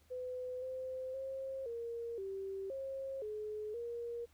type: tone with pitch steps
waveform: sine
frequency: 504 / 517 / 534 / 466.8 / 388.3 / 538 / 425.6 / 471.8 Hz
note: B4 / C5 / C5 / A#4 / G4 / C5 / G#4 / A#4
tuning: +35 / -21 / +35 / +2 / -16 / +48 / +42 / +21 cents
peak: -39 dBFS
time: 0.1-4.26 s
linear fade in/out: 20 ms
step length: 520 ms
effects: added 76 Hz sine -67 dBFS peak until 4.33 s + pink hiss -71 dBFS RMS until 4.33 s